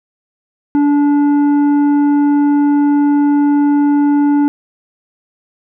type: tone with tanh clipping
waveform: triangle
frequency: 289.2 Hz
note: D4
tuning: 27 cents flat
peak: -10 dBFS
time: 0.75-4.48 s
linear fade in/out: 0 ms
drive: 12 dB
effects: none